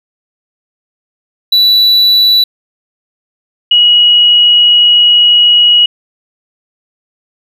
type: tone pair in turn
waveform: triangle / sine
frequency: 3951 / 2907 Hz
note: B7 / F#7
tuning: 0 / -31 cents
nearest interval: perfect fourth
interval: 531 cents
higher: first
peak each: -3 dBFS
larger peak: neither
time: 1.52-2.44 / 3.71-5.86 s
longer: second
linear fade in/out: 5 ms
effects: none